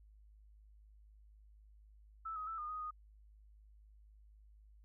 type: tone with pitch steps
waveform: sine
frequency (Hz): 1316 / 1260 / 1321 / 1220 / 1249 / 1238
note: E6 / D#6 / E6 / D#6 / D#6 / D#6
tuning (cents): -3 / +21 / +3 / -34 / +6 / -9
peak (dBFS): -40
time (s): 2.25-2.91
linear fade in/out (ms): 10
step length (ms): 110
effects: added 52 Hz sine -59 dBFS peak until 4.84 s